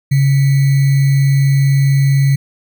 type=tone with sample-and-hold; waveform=sine; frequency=137.8 Hz; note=C#3; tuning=10 cents flat; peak=-8 dBFS; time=0.11-2.36 s; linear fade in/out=10 ms; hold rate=2100 Hz; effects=none